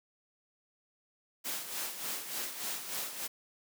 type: noise with tremolo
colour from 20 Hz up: white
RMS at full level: -36 dBFS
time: 1.44-3.28 s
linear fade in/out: 20 ms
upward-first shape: sine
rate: 3.4 Hz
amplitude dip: 60%
effects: high-pass 200 Hz 12 dB/octave